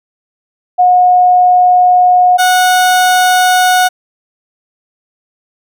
sine / 30% pulse tone pair in turn, 724 / 733.3 Hz, F#5 / F#5, -38 / -16 cents, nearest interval unison, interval 22 cents, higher second, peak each -4 dBFS, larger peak neither, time 0.78-2.38 / 2.38-3.89 s, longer first, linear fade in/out 20 ms, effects none

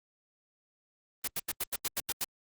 white noise bursts, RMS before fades -32 dBFS, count 9, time 1.24-2.244 s, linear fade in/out 5 ms, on 36 ms, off 85 ms, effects Opus 32 kbps

